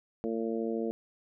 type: harmonic tone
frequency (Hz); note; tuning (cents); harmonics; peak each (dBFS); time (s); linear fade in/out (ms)
113.4; A#2; -47; 2 / 3 / 4 / 5 / 6; -34 / -35 / -34 / -41 / -44; 0.24-0.91; 0
effects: none